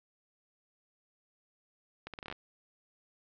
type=accelerating click train; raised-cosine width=0.3 ms; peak=-25 dBFS; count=9; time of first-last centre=2.07-2.325 s; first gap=67 ms; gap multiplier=0.77; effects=low-pass 5000 Hz 12 dB/octave